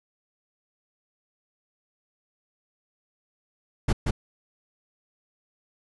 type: noise with echo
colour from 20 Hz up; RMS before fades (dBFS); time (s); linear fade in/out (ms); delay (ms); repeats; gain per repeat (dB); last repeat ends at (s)
brown; -19; 3.88-3.93; 10; 180; 1; -3; 4.11
effects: resampled to 24000 Hz